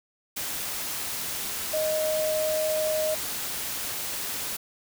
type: tone in noise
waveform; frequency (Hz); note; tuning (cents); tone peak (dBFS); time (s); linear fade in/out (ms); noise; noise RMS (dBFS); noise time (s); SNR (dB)
sine; 622.3; D#5; 0; -24; 1.73-3.15; 10; white; -32; 0.36-4.57; +5
effects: none